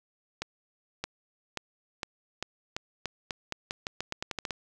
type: accelerating click train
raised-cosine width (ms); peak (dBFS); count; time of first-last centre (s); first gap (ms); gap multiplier
0.2; -15; 18; 0.42-4.508; 620; 0.86
effects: none